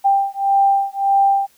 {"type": "beating tone pair", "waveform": "sine", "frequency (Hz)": [789, 790.7], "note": ["G5", "G5"], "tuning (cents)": [11, 15], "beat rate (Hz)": 1.7, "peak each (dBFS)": -16, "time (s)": [0.04, 1.47], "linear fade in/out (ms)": 20, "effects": ["white hiss -55 dBFS RMS until 1.57 s"]}